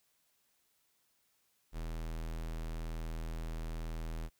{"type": "tone", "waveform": "square", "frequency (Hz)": 40.52, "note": "E1", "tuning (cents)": -29, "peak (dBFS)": -38, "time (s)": [1.72, 4.3], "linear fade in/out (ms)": 50, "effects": ["white hiss -75 dBFS RMS until 4.39 s"]}